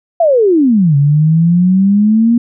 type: exponential two-way sweep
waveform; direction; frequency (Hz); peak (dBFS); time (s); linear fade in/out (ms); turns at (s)
sine; down then up; 702 to 139.4 to 239.1; -6; 0.2-2.38; 5; 0.96
effects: none